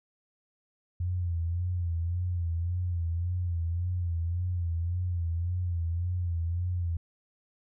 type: tone with vibrato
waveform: sine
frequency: 86.7 Hz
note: F2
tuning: 12 cents flat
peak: -27 dBFS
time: 1-6.97 s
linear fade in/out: 5 ms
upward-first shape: sine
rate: 1.8 Hz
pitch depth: 70 cents each way
effects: none